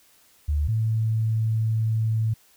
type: tone pair in turn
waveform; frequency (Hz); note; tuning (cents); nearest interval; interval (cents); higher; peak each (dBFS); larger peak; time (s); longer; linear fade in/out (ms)
sine; 74.1 / 111.02; D2 / A2; +16 / +16; perfect fifth; 700; second; -20 / -20; neither; 0.48-0.68 / 0.68-2.34; second; 10
effects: white hiss -58 dBFS RMS until 2.56 s